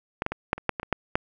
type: clicks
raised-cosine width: 0.5 ms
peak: -11 / -11 / -15 / -6 / -22 / -6 / -15 / -18 / -7 / -6 dBFS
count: 10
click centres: 0.221 / 0.264 / 0.32 / 0.531 / 0.58 / 0.693 / 0.798 / 0.831 / 0.927 / 1.155 s
effects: none